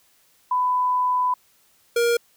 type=tone pair in turn; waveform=sine / square; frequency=999 / 471.5 Hz; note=B5 / A#4; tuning=+20 / +20 cents; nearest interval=octave + minor second; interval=1300 cents; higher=first; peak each=-18 dBFS; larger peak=neither; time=0.51-1.34 / 1.96-2.17 s; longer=first; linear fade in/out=5 ms; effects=white hiss -60 dBFS RMS until 2.36 s